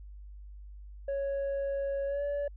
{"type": "tone with pitch glide", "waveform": "sine", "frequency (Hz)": [554.4, 573.3], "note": ["C#5", "D5"], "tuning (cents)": [0, -42], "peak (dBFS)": -27, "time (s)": [1.08, 2.48], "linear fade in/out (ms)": 5, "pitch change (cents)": 58, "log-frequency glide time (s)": [2.06, 2.23], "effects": ["tanh soft clip ceiling -29 dBFS", "added 50 Hz sine -44 dBFS peak until 2.56 s"]}